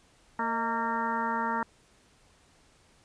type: harmonic tone with a mistuned harmonic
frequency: 229.6 Hz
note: A#3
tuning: 26 cents flat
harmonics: 1 / 2 / 3 / 4 / 5 / 6 / 7 / 8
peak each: -35 / -40 / -42 / -30 / -37 / -35 / -41 / -39 dBFS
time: 0.39-1.63 s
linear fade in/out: 2 ms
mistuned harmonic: 3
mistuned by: -150 cents
effects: pink hiss -62 dBFS RMS until 3.04 s + resampled to 22050 Hz